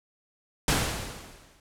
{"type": "noise with exponential decay", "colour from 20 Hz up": "pink", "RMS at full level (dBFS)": -21, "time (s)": [0.68, 1.6], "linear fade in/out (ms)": 2, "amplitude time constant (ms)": 200, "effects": ["low-pass 11000 Hz 12 dB/octave"]}